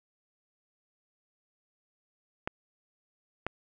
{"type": "clicks", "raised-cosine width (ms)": 0.5, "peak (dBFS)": -16, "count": 2, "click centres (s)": [2.475, 3.466], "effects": []}